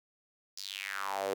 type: tone with high-pass filter sweep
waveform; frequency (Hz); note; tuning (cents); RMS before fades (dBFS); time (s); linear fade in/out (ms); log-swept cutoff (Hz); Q
sawtooth; 98; G2; 0; -37; 0.57-1.34; 5; 5300 to 430; 4.5
effects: none